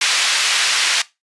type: band-pass noise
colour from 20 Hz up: pink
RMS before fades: -17 dBFS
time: 0.01-1.02 s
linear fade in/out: 5 ms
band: 2000 to 6100 Hz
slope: 12 dB/octave
effects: noise-tail reverb RT60 0.2 s tail -18 dB re dry + resampled to 24000 Hz